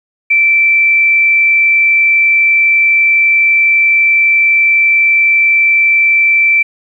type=tone with frequency modulation; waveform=sine; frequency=2334 Hz; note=D7; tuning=11 cents flat; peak=-6 dBFS; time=0.3-6.63 s; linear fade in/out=10 ms; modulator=48.1 Hz; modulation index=0.28; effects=8-bit